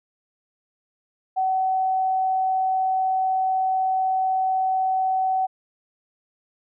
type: tone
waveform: sine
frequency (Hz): 756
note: F#5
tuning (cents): +37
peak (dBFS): -19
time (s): 1.36-5.47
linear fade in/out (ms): 20
effects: none